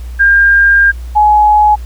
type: tone pair in turn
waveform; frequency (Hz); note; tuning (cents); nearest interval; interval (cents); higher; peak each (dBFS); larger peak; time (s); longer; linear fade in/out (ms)
sine; 1604 / 842.4; G6 / G#5; +39 / +24; major seventh; 1115; first; -4; neither; 0.19-0.92 / 1.15-1.76; first; 20
effects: added 60 Hz sine -21 dBFS peak until 1.85 s + pink hiss -42 dBFS RMS until 1.85 s